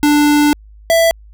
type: tone pair in turn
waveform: square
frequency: 294.6 / 662.6 Hz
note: D4 / E5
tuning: +6 / +9 cents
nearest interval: octave + major second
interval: 1403 cents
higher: second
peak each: -9 dBFS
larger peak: neither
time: 0.03-0.53 / 0.9-1.11 s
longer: first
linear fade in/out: 0 ms
effects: added 52 Hz sine -37 dBFS peak until 1.33 s